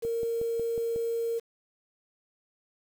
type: tone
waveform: sine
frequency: 462.1 Hz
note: A#4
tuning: 15 cents flat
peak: -27 dBFS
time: 0.02-1.4 s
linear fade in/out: 20 ms
type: click train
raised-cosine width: 2 ms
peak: -27 dBFS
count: 6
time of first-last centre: 0.05-0.961 s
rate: 5.49 Hz
effects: 8-bit